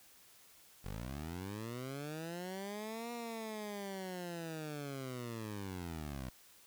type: linear two-way sweep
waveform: 15% pulse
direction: up then down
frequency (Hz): 44.22 to 239 to 61.1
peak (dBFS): -35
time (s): 0.84-6.3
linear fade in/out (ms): 10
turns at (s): 3.12
effects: white hiss -62 dBFS RMS until 6.66 s